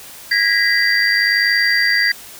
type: tone cluster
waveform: sine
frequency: 1646 / 1899 / 2000 / 4716 Hz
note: G#6 / A#6 / B6 / D8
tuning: -16 / +32 / +21 / +6 cents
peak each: -18 dBFS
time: 0.31-2.12 s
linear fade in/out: 5 ms
effects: white hiss -37 dBFS RMS until 2.39 s